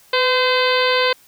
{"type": "harmonic tone with a mistuned harmonic", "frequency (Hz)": 513, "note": "C5", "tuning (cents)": -34, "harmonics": [1, 2, 3, 4, 5, 6, 7, 8, 9], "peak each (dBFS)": [-18, -21, -23, -24, -25, -26, -26, -27, -28], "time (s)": [0.13, 1.13], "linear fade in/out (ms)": 5, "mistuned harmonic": 1, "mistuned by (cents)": -32, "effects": ["white hiss -51 dBFS RMS until 1.27 s"]}